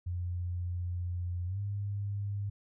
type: tone with pitch glide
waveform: sine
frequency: 88.5 to 101.07 Hz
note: F2 to G#2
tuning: +23 to -47 cents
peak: -32 dBFS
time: 0.06-2.5 s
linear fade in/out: 10 ms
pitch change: +230 cents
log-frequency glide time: 1.46-1.59 s
effects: none